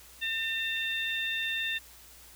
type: harmonic tone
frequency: 903 Hz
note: A5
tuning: 45 cents sharp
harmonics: 2 / 3 / 4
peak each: -33 / -34 / -34 dBFS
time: 0.21-1.79 s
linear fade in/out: 20 ms
effects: added 60 Hz sine -59 dBFS peak until 2.35 s + white hiss -53 dBFS RMS until 2.35 s